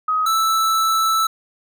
sine / square tone pair in turn, 1261 / 1317.6 Hz, D#6 / E6, +23 / -1 cents, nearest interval minor second, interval 76 cents, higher second, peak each -16 dBFS, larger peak neither, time 0.08-0.26 / 0.26-1.27 s, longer second, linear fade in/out 5 ms, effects none

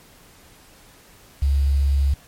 sine tone with quantisation, 69.5 Hz, C#2, 5 cents sharp, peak -15 dBFS, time 1.42-2.14 s, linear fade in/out 5 ms, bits 7, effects pink hiss -50 dBFS RMS until 2.27 s + MP3 64 kbps

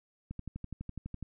click train, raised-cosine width 5 ms, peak -27 dBFS, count 12, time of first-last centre 0.31-1.227 s, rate 12 Hz, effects none

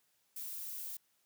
violet noise, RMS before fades -43 dBFS, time 0.36-0.97 s, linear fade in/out 5 ms, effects white hiss -75 dBFS RMS until 1.25 s + high-pass 80 Hz 12 dB/octave

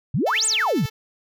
sine exponential two-way sweep, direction up then down, 110 to 8870 to 110 Hz, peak -18 dBFS, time 0.14-0.86 s, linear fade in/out 5 ms, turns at 0.46 s
5% pulse tone with tremolo, 440 Hz, A4, in tune, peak -20 dBFS, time 0.26-0.9 s, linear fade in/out 10 ms, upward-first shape triangle, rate 12 Hz, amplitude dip 55%
effects none

